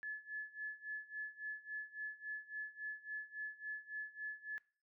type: tone with tremolo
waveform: sine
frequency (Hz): 1718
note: A6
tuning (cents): -42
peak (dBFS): -39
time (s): 0.03-4.58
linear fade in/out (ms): 0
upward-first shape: sine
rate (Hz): 3.6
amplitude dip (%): 90
effects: noise-tail reverb RT60 0.4 s tail -21 dB re dry